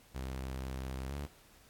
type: tone with pitch glide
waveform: sawtooth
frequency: 65.41 to 71.33 Hz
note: C2 to D2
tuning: 0 to -50 cents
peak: -34 dBFS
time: 0.14-1.27 s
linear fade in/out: 20 ms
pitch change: +150 cents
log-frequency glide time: 1.07-1.14 s
effects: pink hiss -62 dBFS RMS until 1.69 s + AAC 64 kbps